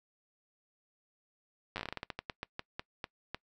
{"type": "slowing click train", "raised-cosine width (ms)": 0.3, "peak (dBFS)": -21, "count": 19, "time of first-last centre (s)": [1.76, 3.346], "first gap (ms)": 9, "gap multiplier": 1.23, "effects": ["noise-tail reverb RT60 0.1 s tail -23 dB re dry"]}